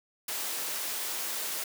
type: high-pass noise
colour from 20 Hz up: white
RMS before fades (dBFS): -34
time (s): 0.28-1.64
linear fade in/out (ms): 5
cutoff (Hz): 310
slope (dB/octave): 12
effects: none